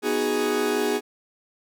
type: chord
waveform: 40% pulse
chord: G# minor seventh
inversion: first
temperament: equal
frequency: 246.9 / 311.1 / 370 / 415.3 Hz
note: B3 / D#4 / F#4 / G#4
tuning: 0 / 0 / 0 / 0 cents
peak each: -29 / -29 / -28 / -23 dBFS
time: 0.02-1.01 s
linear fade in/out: 50 ms
effects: none